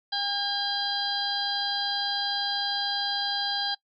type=harmonic tone with a mistuned harmonic; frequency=807 Hz; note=G#5; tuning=50 cents flat; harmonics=1 / 2 / 4 / 5 / 6; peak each=-32 / -34 / -31 / -31 / -31 dBFS; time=0.12-3.75 s; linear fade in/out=10 ms; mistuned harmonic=6; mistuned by=-17 cents; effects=noise-tail reverb RT60 0.1 s tail -23 dB re dry + MP3 48 kbps